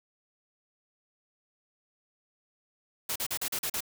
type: noise bursts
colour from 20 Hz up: white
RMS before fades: -32 dBFS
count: 7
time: 3.09-3.806 s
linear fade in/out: 5 ms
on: 68 ms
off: 40 ms
effects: none